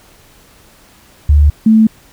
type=tone pair in turn; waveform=sine; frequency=73.42 / 220 Hz; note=D2 / A3; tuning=0 / 0 cents; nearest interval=octave + perfect fifth; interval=1900 cents; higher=second; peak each=-4 dBFS; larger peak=neither; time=1.29-1.5 / 1.66-1.87 s; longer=neither; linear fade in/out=5 ms; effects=pink hiss -45 dBFS RMS until 2.12 s